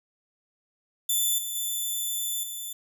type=tone with level steps; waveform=5% pulse; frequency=3512 Hz; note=A7; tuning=4 cents flat; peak=-15 / -23 / -20 / -26 dBFS; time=1.09-2.73 s; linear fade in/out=5 ms; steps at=1.38 / 1.55 / 2.43 s; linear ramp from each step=5 ms; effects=none